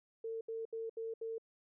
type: tone bursts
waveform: sine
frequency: 451.4 Hz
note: A4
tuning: 44 cents sharp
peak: -38 dBFS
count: 5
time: 0.24-1.382 s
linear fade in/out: 5 ms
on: 170 ms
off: 73 ms
effects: none